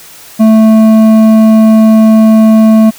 sine tone with hard clipping, 220 Hz, A3, in tune, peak -3 dBFS, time 0.39-2.91 s, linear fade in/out 20 ms, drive 8 dB, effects white hiss -33 dBFS RMS until 2.98 s

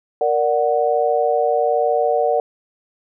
sine chord, Bb augmented, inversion none, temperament equal, 466.2 / 587.3 / 740 Hz, Bb4 / D5 / F#5, 0 / 0 / 0 cents, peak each -19 dBFS, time 0.21-2.4 s, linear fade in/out 2 ms, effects none

